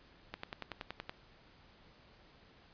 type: click train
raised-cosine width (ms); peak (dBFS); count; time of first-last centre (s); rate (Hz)
0.3; -24; 9; 0.34-1.095; 10.6
effects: pink hiss -62 dBFS RMS until 2.73 s + resampled to 11025 Hz